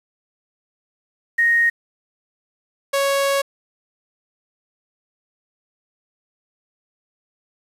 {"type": "tone pair in turn", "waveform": ["sine", "sawtooth"], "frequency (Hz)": [1864.7, 554.4], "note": ["A#6", "C#5"], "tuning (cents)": [0, 0], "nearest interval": "octave + major sixth", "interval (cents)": 2100, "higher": "first", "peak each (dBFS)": -13, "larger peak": "neither", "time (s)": [[1.38, 1.7], [2.93, 3.42]], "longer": "second", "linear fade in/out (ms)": 10, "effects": ["resampled to 32000 Hz", "7-bit"]}